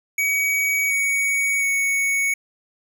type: tone with pitch steps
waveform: square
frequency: 2262 / 2242 / 2223 Hz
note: C#7 / C#7 / C#7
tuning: +34 / +19 / +4 cents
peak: -19 dBFS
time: 0.18-2.34 s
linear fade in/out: 5 ms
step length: 720 ms
effects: none